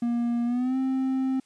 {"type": "tone with pitch glide", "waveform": "triangle", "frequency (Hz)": [237.1, 263.1], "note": ["A#3", "C4"], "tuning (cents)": [30, 10], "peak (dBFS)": -21, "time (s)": [0.02, 1.4], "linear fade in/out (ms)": 5, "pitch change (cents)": 180, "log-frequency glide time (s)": [0.45, 0.77], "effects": ["white hiss -64 dBFS RMS until 1.45 s", "resampled to 22050 Hz"]}